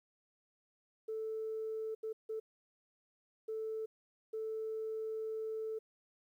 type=tone bursts at uneven times; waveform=sine; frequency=440 Hz; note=A4; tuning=in tune; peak=-36 dBFS; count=5; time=1.08-1.95 / 2.03-2.13 / 2.29-2.4 / 3.48-3.86 / 4.33-5.79 s; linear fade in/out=10 ms; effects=tanh soft clip ceiling -32 dBFS + 12-bit